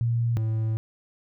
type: tone pair in turn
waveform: sine / triangle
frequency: 117.3 / 110.67 Hz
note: A#2 / A2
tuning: +11 / +11 cents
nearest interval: minor second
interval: 100 cents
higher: first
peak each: -21 dBFS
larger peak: neither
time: 0.01-0.37 / 0.37-0.77 s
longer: second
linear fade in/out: 0 ms
effects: none